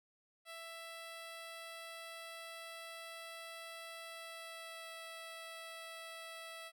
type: tone with pitch glide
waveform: 10% pulse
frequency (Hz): 662 to 657.4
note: E5 to E5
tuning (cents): +7 to -5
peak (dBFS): -39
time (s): 0.45-6.72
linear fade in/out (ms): 50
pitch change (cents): -12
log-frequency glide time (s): 4.04-4.94
effects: none